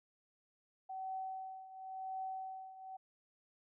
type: tone with tremolo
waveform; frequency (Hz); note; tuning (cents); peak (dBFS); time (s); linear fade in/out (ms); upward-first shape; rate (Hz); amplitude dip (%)
sine; 760; F#5; +46; -38; 0.89-2.97; 10; triangle; 0.94; 80
effects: none